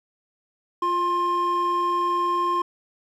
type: tone pair together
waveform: triangle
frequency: 349.2 / 1058.6 Hz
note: F4 / C6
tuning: 0 / +20 cents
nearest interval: octave + perfect fifth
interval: 1920 cents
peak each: -25 / -18 dBFS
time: 0.82-2.62 s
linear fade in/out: 5 ms
effects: tanh soft clip ceiling -15 dBFS